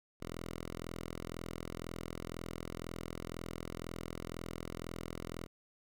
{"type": "tone", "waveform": "5% pulse", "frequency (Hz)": 42, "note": "E1", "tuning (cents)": 33, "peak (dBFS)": -30, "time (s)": [0.2, 5.47], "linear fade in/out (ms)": 20, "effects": []}